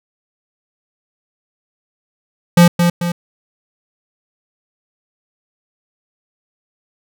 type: tone with echo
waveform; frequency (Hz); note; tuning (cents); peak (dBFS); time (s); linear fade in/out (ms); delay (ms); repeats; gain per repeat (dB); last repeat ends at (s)
square; 173.3; F3; -13; -5; 2.57-2.68; 5; 220; 2; -6; 3.12
effects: none